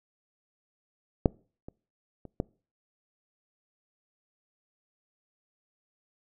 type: clicks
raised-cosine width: 2 ms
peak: -6 / -28 / -30 / -14 dBFS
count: 4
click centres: 1.258 / 1.685 / 2.253 / 2.401 s
effects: noise-tail reverb RT60 0.4 s tail -25 dB re dry